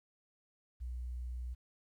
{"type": "tone", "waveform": "sine", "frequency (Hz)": 61.3, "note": "B1", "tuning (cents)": -12, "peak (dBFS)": -38, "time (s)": [0.8, 1.55], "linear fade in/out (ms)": 20, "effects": ["12-bit"]}